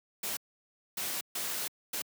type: noise bursts at uneven times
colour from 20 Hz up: white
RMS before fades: -35 dBFS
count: 4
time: 0.23-0.37 / 0.97-1.21 / 1.35-1.68 / 1.93-2.02 s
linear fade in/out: 5 ms
effects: high-pass 150 Hz 12 dB/octave